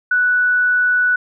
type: tone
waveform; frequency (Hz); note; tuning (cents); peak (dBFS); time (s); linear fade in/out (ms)
sine; 1480; F#6; 0; -12; 0.11-1.16; 5
effects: none